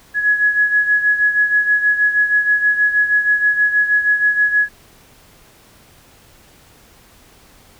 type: beating tone pair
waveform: sine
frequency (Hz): 1681 / 1687.3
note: G#6 / G#6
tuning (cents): +20 / +27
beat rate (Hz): 6.3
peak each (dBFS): -13 / -19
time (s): 0.14-4.69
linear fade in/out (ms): 50
effects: pink hiss -48 dBFS RMS until 7.79 s